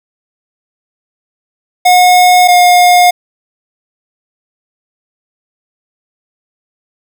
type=tone pair in turn; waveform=square; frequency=724 / 714.4 Hz; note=F#5 / F5; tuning=-38 / +39 cents; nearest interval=unison; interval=23 cents; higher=first; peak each=-4 dBFS; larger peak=neither; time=1.85-2.48 / 2.48-3.11 s; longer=neither; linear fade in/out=10 ms; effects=none